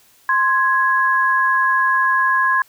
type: tone pair together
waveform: sine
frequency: 1048.3 / 1664 Hz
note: C6 / G#6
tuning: +3 / +3 cents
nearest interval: minor sixth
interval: 800 cents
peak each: -16 dBFS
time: 0.29-2.62 s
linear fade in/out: 2 ms
effects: white hiss -53 dBFS RMS until 2.68 s